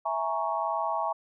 sine chord, A# half-diminished seventh, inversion second, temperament equal, 659.3 / 830.6 / 932.3 / 1108.7 Hz, E5 / G#5 / A#5 / C#6, 0 / 0 / 0 / 0 cents, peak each -32 dBFS, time 0.05-1.13 s, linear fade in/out 10 ms, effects none

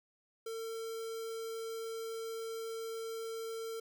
square tone with notch filter, 451.8 Hz, A4, 46 cents sharp, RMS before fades -41 dBFS, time 0.46-3.8 s, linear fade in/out 5 ms, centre 2000 Hz, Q 1.7, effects none

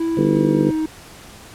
triangle tone with pitch glide, 329.6 to 314.2 Hz, E4 to D#4, 0 to +17 cents, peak -16 dBFS, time 0-0.86 s, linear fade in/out 5 ms, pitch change -83 cents, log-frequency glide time 0.13-0.73 s
harmonic tone, 50 Hz, G1, 35 cents sharp, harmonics 3 / 4 / 5 / 6 / 7 / 8 / 9 / 10, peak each -21 / -22 / -23 / -24 / -24 / -25 / -26 / -26 dBFS, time 0.17-0.71 s, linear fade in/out 5 ms
click, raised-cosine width 0.3 ms, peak -25 dBFS, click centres 0.171 s
effects pink hiss -41 dBFS RMS until 1.54 s + low-pass 12000 Hz 12 dB/octave

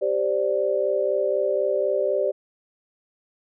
sine chord, G suspended fourth, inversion none, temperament equal, 392 / 523.3 / 587.3 Hz, G4 / C5 / D5, 0 / 0 / 0 cents, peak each -25 / -25 / -23 dBFS, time 0.01-2.32 s, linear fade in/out 20 ms, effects none

